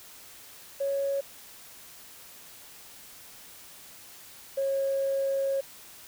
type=tone pair in turn; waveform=sine; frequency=554.4 / 545.8 Hz; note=C#5 / C#5; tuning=0 / -27 cents; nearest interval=unison; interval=27 cents; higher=first; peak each=-25 / -24 dBFS; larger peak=second; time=0.8-1.21 / 4.57-5.61 s; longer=second; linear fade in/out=10 ms; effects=tanh soft clip ceiling -20 dBFS + white hiss -49 dBFS RMS until 6.07 s